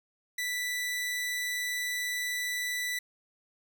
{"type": "tone", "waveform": "sawtooth", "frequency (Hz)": 1975.5, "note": "B6", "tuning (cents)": 0, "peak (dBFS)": -27, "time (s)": [0.38, 2.99], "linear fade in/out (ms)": 5, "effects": []}